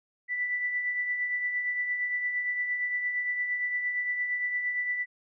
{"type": "tone with tremolo", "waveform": "sine", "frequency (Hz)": 1975.5, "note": "B6", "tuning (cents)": 0, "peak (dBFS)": -25, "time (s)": [0.28, 5.06], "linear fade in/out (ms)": 50, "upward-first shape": "triangle", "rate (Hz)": 8.7, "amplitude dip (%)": 50, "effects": []}